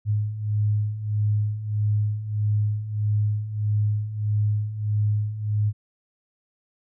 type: beating tone pair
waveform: sine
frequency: 104.1 / 105.7 Hz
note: G#2 / G#2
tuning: +5 / +31 cents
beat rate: 1.6 Hz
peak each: -27 / -22 dBFS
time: 0.05-5.73 s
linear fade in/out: 50 ms
effects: none